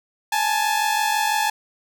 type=tone pair together; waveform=sawtooth; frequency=834 / 880 Hz; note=G#5 / A5; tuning=+7 / 0 cents; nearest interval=minor second; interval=93 cents; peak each=-18 dBFS; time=0.32-1.5 s; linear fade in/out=5 ms; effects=none